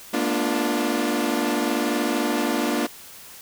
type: chord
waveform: sawtooth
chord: B half-diminished seventh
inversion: third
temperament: equal with one note detuned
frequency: 220 / 240.7 / 293.7 / 349.2 Hz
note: A3 / B3 / D4 / F4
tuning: 0 / -44 / 0 / 0 cents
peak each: -27 / -22 / -21 / -24 dBFS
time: 0.13-2.87 s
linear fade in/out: 10 ms
effects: white hiss -43 dBFS RMS until 3.41 s